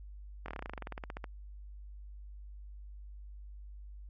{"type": "slowing click train", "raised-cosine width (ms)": 0.5, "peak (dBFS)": -25, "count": 19, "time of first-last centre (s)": [0.46, 1.242], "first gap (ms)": 23, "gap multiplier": 1.07, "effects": ["added 50 Hz sine -45 dBFS peak until 4.09 s", "MP3 32 kbps"]}